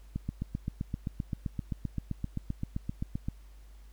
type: click train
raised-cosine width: 5 ms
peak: -20 dBFS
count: 25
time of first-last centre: 0.16-3.285 s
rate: 7.68 Hz
effects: added 50 Hz sine -49 dBFS peak until 3.92 s + pink hiss -65 dBFS RMS until 3.92 s